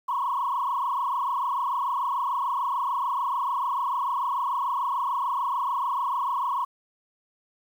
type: tone with frequency modulation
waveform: sine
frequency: 1037 Hz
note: C6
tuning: 16 cents flat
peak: -23 dBFS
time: 0.08-6.65 s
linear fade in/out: 10 ms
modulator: 26.8 Hz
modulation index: 3.3
effects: tanh soft clip ceiling -19 dBFS + 9-bit